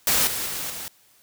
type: noise with level steps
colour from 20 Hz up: white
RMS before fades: -20 / -28 / -30 / -34 dBFS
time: 0.07-0.88 s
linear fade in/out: 0 ms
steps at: 0.27 / 0.46 / 0.7 s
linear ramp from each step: 2 ms
effects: white hiss -58 dBFS RMS until 1.22 s